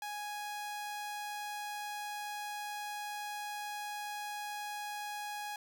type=tone; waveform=sawtooth; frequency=830.6 Hz; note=G#5; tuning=in tune; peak=-35 dBFS; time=0.02-5.56 s; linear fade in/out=2 ms; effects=none